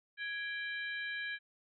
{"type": "harmonic tone with a mistuned harmonic", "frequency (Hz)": 784, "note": "G5", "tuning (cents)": 0, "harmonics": [2, 3, 4, 5], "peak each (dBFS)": [-38, -44, -48, -49], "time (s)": [0.17, 1.39], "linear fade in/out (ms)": 50, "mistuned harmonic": 2, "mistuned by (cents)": 100, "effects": []}